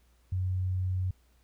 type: tone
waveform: sine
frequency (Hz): 92.5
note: F#2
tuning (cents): 0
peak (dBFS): -27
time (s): 0.32-1.11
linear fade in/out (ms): 5
effects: added 60 Hz sine -62 dBFS peak until 1.43 s + pink hiss -70 dBFS RMS until 1.43 s